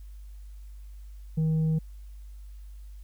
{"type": "tone with tanh clipping", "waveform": "sine", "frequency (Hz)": 158.6, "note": "D#3", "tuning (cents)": 33, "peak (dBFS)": -23, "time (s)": [1.37, 1.79], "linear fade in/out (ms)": 10, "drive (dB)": 3, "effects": ["added 50 Hz sine -41 dBFS peak until 3.03 s", "white hiss -66 dBFS RMS until 3.03 s"]}